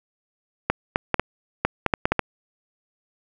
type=clicks; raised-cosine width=0.5 ms; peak=-3 dBFS; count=10; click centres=0.7 / 0.959 / 1.143 / 1.196 / 1.65 / 1.863 / 1.938 / 2.055 / 2.12 / 2.193 s; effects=none